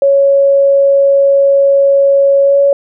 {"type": "tone with pitch glide", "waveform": "sine", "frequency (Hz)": [555, 560.5], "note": ["C#5", "C#5"], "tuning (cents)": [2, 19], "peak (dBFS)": -5, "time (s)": [0.02, 2.73], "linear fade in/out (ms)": 2, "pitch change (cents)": 17, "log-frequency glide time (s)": [2.43, 2.58], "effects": []}